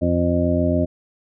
harmonic tone, 87.31 Hz, F2, in tune, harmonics 1 / 2 / 3 / 4 / 6 / 7, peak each -22 / -24 / -21 / -26 / -30 / -22 dBFS, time 0.01-0.86 s, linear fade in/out 20 ms, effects none

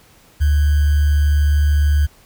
sine tone with sample-and-hold, 73.42 Hz, D2, in tune, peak -11 dBFS, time 0.4-2.07 s, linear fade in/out 20 ms, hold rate 1575 Hz, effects pink hiss -50 dBFS RMS until 2.25 s

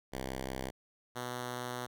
5% pulse tone pair in turn, 65.41 / 123.48 Hz, C2 / B2, 0 / 0 cents, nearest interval major seventh, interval 1100 cents, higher second, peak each -26 dBFS, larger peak neither, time 0.12-0.71 / 1.15-1.87 s, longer second, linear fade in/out 20 ms, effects none

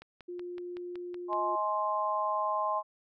click train, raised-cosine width 0.3 ms, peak -32 dBFS, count 8, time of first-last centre 0.02-1.331 s, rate 5.34 Hz
sine tone, 353.9 Hz, F4, 23 cents sharp, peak -37 dBFS, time 0.28-1.56 s, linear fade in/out 10 ms
harmonic tone, 210 Hz, G#3, 19 cents sharp, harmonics 3 / 4 / 5, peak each -34 / -34 / -30 dBFS, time 1.28-2.83 s, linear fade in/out 50 ms
effects none

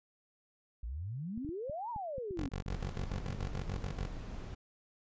sine exponential two-way sweep, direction up then down, 52 to 986 to 257.1 Hz, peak -37 dBFS, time 0.83-2.49 s, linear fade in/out 5 ms, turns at 1.9 s
clicks, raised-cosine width 5 ms, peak -33 dBFS, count 12, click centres 1.377 / 1.448 / 1.491 / 1.697 / 1.962 / 2.182 / 2.309 / 2.418 / 2.662 / 3.151 / 3.297 / 3.348 s
15% pulse tone bursts, 46.84 Hz, F#1, 22 cents sharp, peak -30 dBFS, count 12, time 2.37-4.075 s, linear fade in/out 10 ms, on 110 ms, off 35 ms
brown noise, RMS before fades -42 dBFS, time 2.7-4.55 s, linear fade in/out 10 ms
effects resampled to 16000 Hz

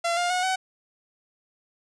sawtooth tone with pitch steps, 682 / 704.8 / 728.4 / 752.8 Hz, F5 / F5 / F#5 / F#5, -41 / +16 / -27 / +30 cents, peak -19 dBFS, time 0.04-0.56 s, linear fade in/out 10 ms, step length 130 ms, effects resampled to 22050 Hz + 10-bit

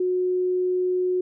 sine tone, 364.9 Hz, F#4, 24 cents flat, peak -20 dBFS, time 0-1.21 s, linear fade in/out 5 ms, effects none

